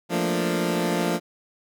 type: chord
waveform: 20% pulse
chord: Bb major seventh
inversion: second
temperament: equal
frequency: 174.61 / 220 / 233.1 / 293.7 Hz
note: F3 / A3 / Bb3 / D4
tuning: 0 / 0 / 0 / 0 cents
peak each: -20 / -25 / -25 / -24 dBFS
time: 0.09-1.2 s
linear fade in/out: 50 ms
effects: none